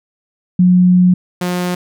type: tone pair in turn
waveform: sine / sawtooth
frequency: 180.7 / 178.73 Hz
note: F#3 / F3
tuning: -41 / +40 cents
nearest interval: unison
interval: 19 cents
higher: first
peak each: -6 / -12 dBFS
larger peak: first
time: 0.59-1.14 / 1.41-1.75 s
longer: first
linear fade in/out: 5 ms
effects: none